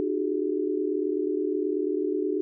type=tone cluster; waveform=sine; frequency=301.1 / 351.4 / 379.7 / 419.7 Hz; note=D4 / F4 / F#4 / G#4; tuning=+43 / +11 / +45 / +18 cents; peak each=-29 / -34 / -28 / -30 dBFS; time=0-2.41 s; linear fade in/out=0 ms; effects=none